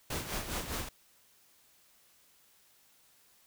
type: noise with tremolo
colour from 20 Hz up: pink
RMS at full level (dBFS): -35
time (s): 0.1-0.89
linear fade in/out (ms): 5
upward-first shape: sine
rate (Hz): 4.9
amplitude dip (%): 60
effects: white hiss -65 dBFS RMS until 3.46 s